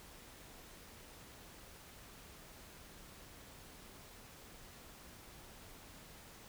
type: silence
effects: pink hiss -56 dBFS RMS until 6.48 s